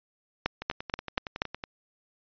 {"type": "two click trains", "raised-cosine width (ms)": 0.3, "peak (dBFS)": [-19, -9], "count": [12, 5], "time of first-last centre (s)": [[0.62, 1.639], [0.46, 1.419]], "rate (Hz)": [10.8, 4.17], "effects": ["resampled to 11025 Hz"]}